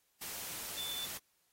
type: tone in noise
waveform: sine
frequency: 3520 Hz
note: A7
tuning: in tune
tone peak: -39 dBFS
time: 0.77-1.06 s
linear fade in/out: 10 ms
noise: white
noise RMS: -43 dBFS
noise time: 0.21-1.18 s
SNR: +1 dB
effects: white hiss -75 dBFS RMS until 1.52 s + AAC 48 kbps